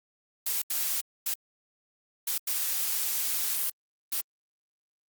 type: noise bursts at uneven times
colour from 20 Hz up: blue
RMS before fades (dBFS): -29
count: 6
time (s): 0.46-0.62 / 0.7-1.01 / 1.26-1.34 / 2.27-2.38 / 2.47-3.7 / 4.12-4.21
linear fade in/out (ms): 5
effects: Opus 48 kbps